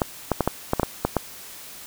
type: clicks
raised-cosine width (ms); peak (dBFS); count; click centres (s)
1; -5; 9; 0.018 / 0.317 / 0.407 / 0.476 / 0.734 / 0.797 / 0.832 / 1.05 / 1.167
effects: white hiss -41 dBFS RMS until 1.86 s